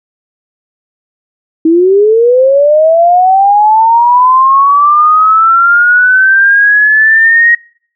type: linear sweep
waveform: sine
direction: up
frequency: 315.4 to 1888 Hz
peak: -3 dBFS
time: 1.65-7.55 s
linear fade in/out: 5 ms
effects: noise-tail reverb RT60 0.5 s tail -24 dB re dry